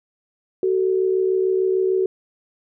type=tone pair together; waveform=sine; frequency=376.9 / 443.6 Hz; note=F#4 / A4; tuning=+32 / +14 cents; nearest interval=minor third; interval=282 cents; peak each=-17 / -24 dBFS; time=0.63-2.06 s; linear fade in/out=2 ms; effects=none